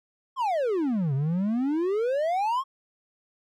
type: exponential two-way sweep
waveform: triangle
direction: down then up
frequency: 1108.7 to 130.81 to 1108.7 Hz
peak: -21 dBFS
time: 0.36-2.64 s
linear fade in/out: 50 ms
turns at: 1.14 s
effects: none